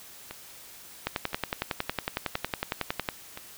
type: two click trains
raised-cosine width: 0.3 ms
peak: -11 / -21 dBFS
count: 23 / 4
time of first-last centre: 1.07-3.088 / 0.31-3.374 s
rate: 10.9 / 0.979 Hz
effects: white hiss -48 dBFS RMS until 3.57 s